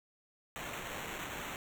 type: noise with sample-and-hold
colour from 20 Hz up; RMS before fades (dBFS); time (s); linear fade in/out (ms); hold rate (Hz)
violet; -42; 0.56-1.56; 0; 4900
effects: none